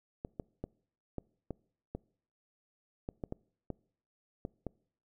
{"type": "clicks", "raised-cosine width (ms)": 2, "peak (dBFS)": -24, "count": 12, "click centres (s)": [0.249, 0.398, 0.64, 1.183, 1.507, 1.95, 3.089, 3.238, 3.324, 3.703, 4.451, 4.667], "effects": ["noise-tail reverb RT60 0.6 s tail -25 dB re dry"]}